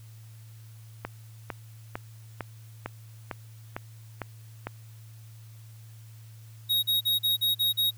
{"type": "click train", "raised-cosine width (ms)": 0.5, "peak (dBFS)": -17, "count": 9, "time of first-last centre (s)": [1.05, 4.67], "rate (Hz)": 2.21}
{"type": "tone bursts", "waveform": "square", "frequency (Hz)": 3778, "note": "A#7", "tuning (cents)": 22, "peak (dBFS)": -23, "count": 7, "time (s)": [6.69, 7.91], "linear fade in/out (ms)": 20, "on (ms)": 140, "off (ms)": 40}
{"effects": ["added 111 Hz sine -45 dBFS peak until 7.97 s", "white hiss -59 dBFS RMS until 7.97 s"]}